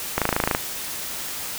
click train, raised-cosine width 0.5 ms, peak -4 dBFS, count 11, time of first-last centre 0.18-0.549 s, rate 27.1 Hz, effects white hiss -31 dBFS RMS until 1.58 s

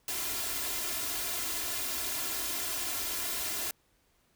white noise with comb filter, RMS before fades -34 dBFS, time 0.08-3.71 s, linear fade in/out 2 ms, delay 2.9 ms, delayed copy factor +0.8, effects pink hiss -70 dBFS RMS until 4.35 s

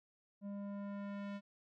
square tone with low-pass filter sweep, 201.2 Hz, G3, 45 cents sharp, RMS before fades -44 dBFS, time 0.41-1.41 s, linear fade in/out 50 ms, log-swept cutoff 530 to 3400 Hz, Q 0.79, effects none

